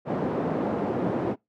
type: band-pass noise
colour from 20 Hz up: pink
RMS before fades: -27 dBFS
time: 0.05-1.36 s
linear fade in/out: 50 ms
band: 190 to 620 Hz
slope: 12 dB/octave
effects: noise-tail reverb RT60 0.2 s tail -25 dB re dry + high-pass 100 Hz 12 dB/octave